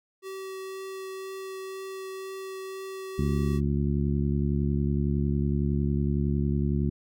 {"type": "tone with vibrato", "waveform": "square", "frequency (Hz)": 382.6, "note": "G4", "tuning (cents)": -42, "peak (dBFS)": -36, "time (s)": [0.22, 3.61], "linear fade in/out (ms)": 50, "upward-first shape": "triangle", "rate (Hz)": 2, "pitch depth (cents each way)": 8}
{"type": "harmonic tone", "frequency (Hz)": 70.9, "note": "C#2", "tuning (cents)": 40, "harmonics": [1, 2, 3, 4, 5], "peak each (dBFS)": [-28, -27, -29, -36, -35], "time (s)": [3.18, 6.9], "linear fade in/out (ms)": 10}
{"effects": []}